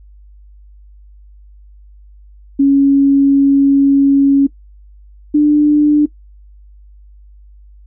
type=tone pair in turn; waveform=sine; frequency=277.3 / 296.9 Hz; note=C#4 / D4; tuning=+1 / +19 cents; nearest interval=minor second; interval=118 cents; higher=second; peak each=-6 dBFS; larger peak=neither; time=2.59-4.47 / 5.34-6.06 s; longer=first; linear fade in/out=10 ms; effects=noise-tail reverb RT60 0.1 s tail -19 dB re dry + added 50 Hz sine -38 dBFS peak until 7.86 s